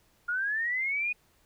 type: linear sweep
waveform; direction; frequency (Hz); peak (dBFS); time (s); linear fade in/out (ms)
sine; up; 1400 to 2489; -27; 0.28-1.13; 10
effects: pink hiss -66 dBFS RMS until 1.45 s